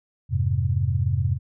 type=chord; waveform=sine; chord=F minor; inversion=none; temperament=equal; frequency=87.31 / 103.83 / 130.81 Hz; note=F2 / Ab2 / C3; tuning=0 / 0 / 0 cents; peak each=-24 dBFS; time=0.29-1.39 s; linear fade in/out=50 ms; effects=none